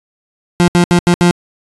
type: tone bursts at uneven times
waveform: 30% pulse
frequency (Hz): 175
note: F3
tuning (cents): +4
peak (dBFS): -4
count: 5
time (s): 0.6-0.68 / 0.75-0.84 / 0.91-0.99 / 1.07-1.14 / 1.21-1.31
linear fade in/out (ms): 0
effects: resampled to 24000 Hz